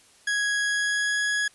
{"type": "tone with pitch glide", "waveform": "40% pulse", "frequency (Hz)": [1661.2, 1672.8], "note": ["G#6", "G#6"], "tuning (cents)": [0, 12], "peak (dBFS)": -22, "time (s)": [0.27, 1.48], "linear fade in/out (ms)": 5, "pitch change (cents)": 12, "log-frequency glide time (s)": [0.64, 1.21], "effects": ["white hiss -56 dBFS RMS until 1.54 s", "resampled to 24000 Hz"]}